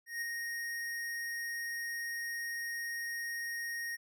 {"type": "tone with ADSR envelope", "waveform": "square", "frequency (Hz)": 1864.7, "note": "A#6", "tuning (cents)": 0, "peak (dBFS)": -34, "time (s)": [0.06, 3.97], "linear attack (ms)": 160, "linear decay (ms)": 4, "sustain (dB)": -3, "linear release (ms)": 25, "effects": []}